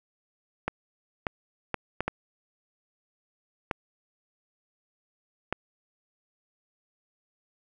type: clicks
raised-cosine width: 0.5 ms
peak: -12 dBFS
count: 7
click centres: 0.68 / 1.268 / 1.743 / 2.006 / 2.08 / 3.712 / 5.526 s
effects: none